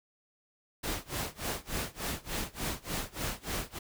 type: noise with tremolo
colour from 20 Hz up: pink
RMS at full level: -33 dBFS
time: 0.83-3.79 s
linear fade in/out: 10 ms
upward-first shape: sine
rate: 3.4 Hz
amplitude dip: 95%
effects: none